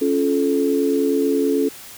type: chord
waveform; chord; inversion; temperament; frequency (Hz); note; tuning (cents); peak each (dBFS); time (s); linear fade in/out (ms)
sine; Db augmented; none; just; 277.2 / 346.5 / 433.1; Db4 / F4 / A4; 0 / -14 / -27; -19 / -24 / -19; 0.01-1.69; 10
effects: white hiss -39 dBFS RMS until 1.97 s